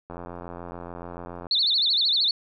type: click train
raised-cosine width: 1 ms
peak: -23 dBFS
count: 120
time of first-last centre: 0.1-1.468 s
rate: 87 Hz
type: tone with vibrato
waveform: sine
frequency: 3959 Hz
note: B7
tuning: 3 cents sharp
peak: -19 dBFS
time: 1.51-2.31 s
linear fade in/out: 2 ms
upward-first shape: sine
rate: 13 Hz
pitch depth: 210 cents each way
effects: none